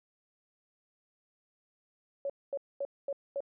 sine tone bursts, 558 Hz, C#5, 11 cents sharp, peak -31 dBFS, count 5, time 2.25-3.405 s, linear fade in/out 2 ms, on 47 ms, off 230 ms, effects none

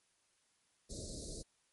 pink band-stop noise, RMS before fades -45 dBFS, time 0.89-1.43 s, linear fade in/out 20 ms, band 640 to 3900 Hz, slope 96 dB/octave, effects white hiss -75 dBFS RMS until 1.72 s + MP3 48 kbps

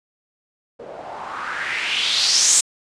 blue noise with low-pass filter sweep, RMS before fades -21 dBFS, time 0.79-2.61 s, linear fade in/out 10 ms, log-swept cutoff 480 to 7900 Hz, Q 3.6, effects resampled to 22050 Hz

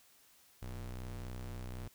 square ring-modulated tone, 62.6 Hz, B1, 24 cents sharp, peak -39 dBFS, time 0.62-1.88 s, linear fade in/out 5 ms, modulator 32 Hz, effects white hiss -65 dBFS RMS until 1.94 s

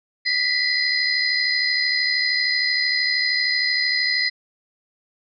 sine tone cluster, 1965 / 2038 / 4142 / 4932 Hz, B6 / C7 / C8 / D#8, -9 / -46 / -18 / -16 cents, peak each -23 / -25 / -24 / -24 dBFS, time 0.25-4.3 s, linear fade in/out 20 ms, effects none

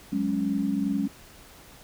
sine chord, F# suspended second, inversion none, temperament equal, 185 / 207.7 / 277.2 Hz, F#3 / G#3 / C#4, 0 / 0 / 0 cents, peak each -31 / -27 / -27 dBFS, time 0.12-1.08 s, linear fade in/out 10 ms, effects pink hiss -50 dBFS RMS until 1.83 s

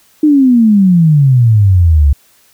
sine exponential sweep, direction down, 311.1 to 68.1 Hz, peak -4 dBFS, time 0.23-2.13 s, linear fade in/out 5 ms, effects white hiss -49 dBFS RMS until 2.53 s

